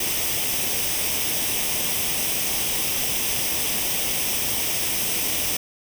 white noise with comb filter, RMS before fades -24 dBFS, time 0-5.57 s, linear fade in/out 5 ms, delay 0.35 ms, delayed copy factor +0.6, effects none

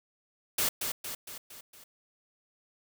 white noise with echo, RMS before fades -28 dBFS, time 0.58-0.69 s, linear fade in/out 5 ms, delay 230 ms, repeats 5, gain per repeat -5 dB, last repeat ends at 1.84 s, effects none

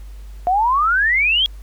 sine exponential sweep, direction up, 698.5 to 3340 Hz, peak -13 dBFS, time 0.47-1.46 s, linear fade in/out 0 ms, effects added 50 Hz sine -32 dBFS peak until 1.62 s + pink hiss -52 dBFS RMS until 1.62 s

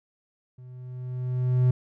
triangle tone with level ramp, 126.1 Hz, B2, 36 cents sharp, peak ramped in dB -41 to -14 dBFS, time 0.58-1.71 s, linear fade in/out 5 ms, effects none

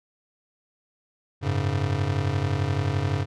square chord, F# suspended second, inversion none, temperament just, 92.5 / 104.06 / 138.75 Hz, F#2 / G#2 / C#3, 0 / +4 / +2 cents, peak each -28 dBFS, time 1.41-3.26 s, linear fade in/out 50 ms, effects low-pass 5000 Hz 12 dB/octave

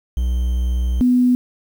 triangle / sine tone pair in turn, 61.4 / 248.5 Hz, B1 / B3, -9 / +11 cents, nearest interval 2 octaves, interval 2420 cents, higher second, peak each -14 / -11 dBFS, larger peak second, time 0.17-1.01 / 1.01-1.35 s, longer first, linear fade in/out 0 ms, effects 7-bit

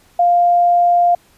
sine tone, 700 Hz, F5, 4 cents sharp, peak -9 dBFS, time 0.19-1.15 s, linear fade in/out 5 ms, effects pink hiss -52 dBFS RMS until 1.37 s + resampled to 32000 Hz

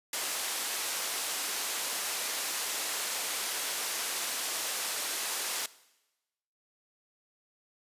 white band-pass noise, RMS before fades -34 dBFS, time 0.13-5.66 s, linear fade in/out 2 ms, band 390 to 11000 Hz, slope 12 dB/octave, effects noise-tail reverb RT60 1.0 s tail -19 dB re dry + resampled to 32000 Hz

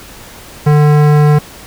sine tone with hard clipping, 149 Hz, D3, 25 cents sharp, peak -7 dBFS, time 0.66-1.39 s, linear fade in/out 10 ms, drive 17 dB, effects pink hiss -34 dBFS RMS until 1.66 s

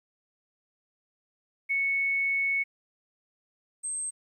sine tone pair in turn, 2211 / 8348 Hz, C#7 / C9, -5 / -5 cents, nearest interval octave + major seventh, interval 2300 cents, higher second, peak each -24 / -30 dBFS, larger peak first, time 1.69-2.64 / 3.83-4.11 s, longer first, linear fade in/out 20 ms, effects 11-bit

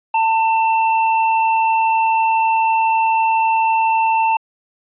sine tone with tanh clipping, 894 Hz, A5, 27 cents sharp, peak -15 dBFS, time 0.14-4.37 s, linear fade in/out 5 ms, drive 17 dB, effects resampled to 8000 Hz

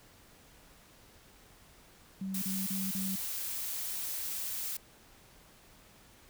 sine tone bursts, 191.6 Hz, G3, 39 cents flat, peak -34 dBFS, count 4, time 2.21-3.158 s, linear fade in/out 5 ms, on 210 ms, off 36 ms
blue noise, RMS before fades -37 dBFS, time 2.34-4.77 s, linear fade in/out 5 ms
effects pink hiss -59 dBFS RMS until 6.29 s

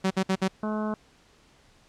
sawtooth tone bursts, 189.8 Hz, F#3, 44 cents sharp, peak -18 dBFS, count 4, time 0.04-0.482 s, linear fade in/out 10 ms, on 67 ms, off 58 ms
harmonic tone, 214 Hz, A3, 48 cents flat, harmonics 1 / 2 / 3 / 4 / 5 / 6 / 7, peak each -28 / -36 / -35 / -40 / -38 / -42 / -44 dBFS, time 0.63-0.94 s, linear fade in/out 2 ms
effects pink hiss -59 dBFS RMS until 1.88 s + low-pass 7000 Hz 12 dB/octave

